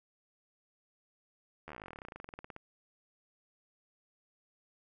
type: slowing click train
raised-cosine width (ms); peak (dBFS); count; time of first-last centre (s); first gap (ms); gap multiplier
0.5; -30; 30; 1.68-2.564; 12; 1.06
effects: none